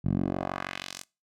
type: tone with band-pass filter sweep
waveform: 10% pulse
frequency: 46.25 Hz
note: F#1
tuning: in tune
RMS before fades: -31 dBFS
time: 0.04-1.04 s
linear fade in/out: 20 ms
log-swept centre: 130 to 8200 Hz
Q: 1.3
effects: noise-tail reverb RT60 0.3 s tail -24 dB re dry